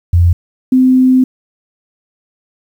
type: tone pair in turn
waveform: sine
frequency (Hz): 86.6 / 257.3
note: F2 / C4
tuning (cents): -14 / -29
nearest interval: octave + perfect fifth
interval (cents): 1885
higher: second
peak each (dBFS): -5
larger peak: neither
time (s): 0.13-0.33 / 0.72-1.24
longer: second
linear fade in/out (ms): 5
effects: 7-bit